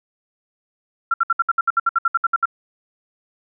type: tone bursts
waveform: sine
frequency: 1365 Hz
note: F6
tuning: 40 cents flat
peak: -13 dBFS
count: 15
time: 1.11-2.456 s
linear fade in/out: 5 ms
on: 30 ms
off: 64 ms
effects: none